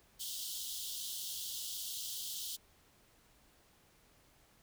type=high-pass noise; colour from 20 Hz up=pink; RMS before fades=-42 dBFS; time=0.19-2.57 s; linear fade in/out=20 ms; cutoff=3000 Hz; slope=96 dB/octave; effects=pink hiss -67 dBFS RMS until 4.62 s